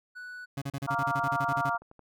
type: tone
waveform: triangle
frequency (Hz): 1481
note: F#6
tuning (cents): +1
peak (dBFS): -38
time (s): 0.15-0.46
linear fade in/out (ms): 20
type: tone bursts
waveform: 30% pulse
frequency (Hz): 138.59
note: C#3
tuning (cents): 0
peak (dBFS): -29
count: 14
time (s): 0.57-1.696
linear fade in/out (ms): 5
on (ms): 47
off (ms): 36
type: harmonic tone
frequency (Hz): 233.1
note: A#3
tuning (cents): 0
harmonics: 3 / 4 / 5 / 6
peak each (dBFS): -32 / -32 / -32 / -32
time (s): 0.87-1.78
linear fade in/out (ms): 20
type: clicks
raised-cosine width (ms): 1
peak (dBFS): -37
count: 11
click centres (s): 1.214 / 1.337 / 1.407 / 1.52 / 1.557 / 1.65 / 1.694 / 1.747 / 1.82 / 1.914 / 1.993
effects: none